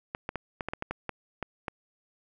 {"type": "clicks", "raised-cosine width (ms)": 0.5, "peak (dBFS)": -17, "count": 11, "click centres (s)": [0.149, 0.291, 0.357, 0.608, 0.686, 0.735, 0.824, 0.91, 1.093, 1.427, 1.682], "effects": []}